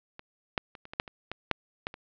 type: clicks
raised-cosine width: 0.3 ms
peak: -26 / -10 / -29 / -29 / -23 / -9 / -26 / -18 / -7 / -15 / -26 dBFS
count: 11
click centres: 0.194 / 0.578 / 0.752 / 0.854 / 0.935 / 0.999 / 1.078 / 1.316 / 1.513 / 1.869 / 1.941 s
effects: low-pass 4000 Hz 12 dB/octave